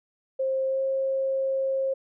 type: tone with pitch glide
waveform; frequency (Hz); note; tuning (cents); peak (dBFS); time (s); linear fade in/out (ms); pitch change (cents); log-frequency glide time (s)
sine; 530 to 535.5; C5 to C5; +22 to +40; -23; 0.39-1.94; 10; +18; 0.67-0.81
effects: none